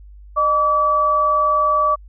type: tone pair together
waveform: sine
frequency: 609.8 / 1150 Hz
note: D#5 / D6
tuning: -35 / -37 cents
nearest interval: major seventh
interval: 1098 cents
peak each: -21 / -14 dBFS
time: 0.36-1.96 s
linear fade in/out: 20 ms
effects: added 50 Hz sine -38 dBFS peak until 2.08 s